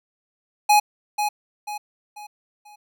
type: tone with echo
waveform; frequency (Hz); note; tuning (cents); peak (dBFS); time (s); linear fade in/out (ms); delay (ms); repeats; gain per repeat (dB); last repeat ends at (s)
square; 836; G#5; +11; -13; 0.69-0.8; 10; 490; 4; -8; 2.76
effects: none